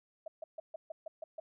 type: tone bursts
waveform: sine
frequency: 639 Hz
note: D#5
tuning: 46 cents sharp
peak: -39 dBFS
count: 8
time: 0.26-1.4 s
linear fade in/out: 5 ms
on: 20 ms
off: 140 ms
effects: none